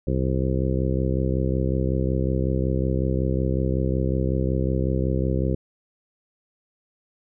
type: harmonic tone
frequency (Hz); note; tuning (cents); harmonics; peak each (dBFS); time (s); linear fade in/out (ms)
65.41; C2; 0; 1 / 2 / 3 / 4 / 5 / 6 / 7 / 8; -25 / -25 / -28 / -34 / -30 / -31 / -34 / -32; 0.07-5.55; 5
effects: none